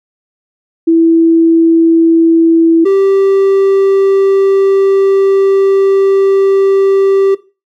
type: tone pair in turn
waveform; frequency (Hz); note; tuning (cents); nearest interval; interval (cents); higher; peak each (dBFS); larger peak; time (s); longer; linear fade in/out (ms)
sine / triangle; 329.6 / 390.4; E4 / G4; 0 / -7; minor third; 293; second; -4; neither; 0.87-2.85 / 2.85-7.35; second; 10
effects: noise-tail reverb RT60 0.3 s tail -17 dB re dry